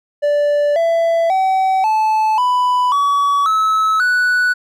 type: tone with pitch steps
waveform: triangle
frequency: 584 / 667 / 761.7 / 870 / 993.6 / 1134.7 / 1296 / 1480.1 Hz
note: D5 / E5 / G5 / A5 / B5 / C#6 / E6 / F#6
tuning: -10 / +20 / -50 / -20 / +10 / +40 / -30 / 0 cents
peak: -10 dBFS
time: 0.22-4.54 s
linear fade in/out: 20 ms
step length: 540 ms
effects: none